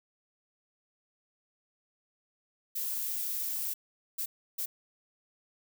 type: noise bursts at uneven times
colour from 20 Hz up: violet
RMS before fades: -34 dBFS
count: 3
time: 2.75-3.74 / 4.18-4.26 / 4.58-4.66 s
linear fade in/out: 10 ms
effects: none